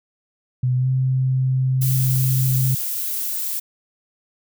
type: tone with pitch glide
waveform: sine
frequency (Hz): 126.3 to 130.38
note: B2 to C3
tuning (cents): +39 to -6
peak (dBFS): -16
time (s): 0.63-2.75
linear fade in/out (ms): 5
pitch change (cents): +55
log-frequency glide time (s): 0.76-0.88
type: noise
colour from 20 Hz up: violet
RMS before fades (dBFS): -25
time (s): 1.81-3.6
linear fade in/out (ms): 10
effects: none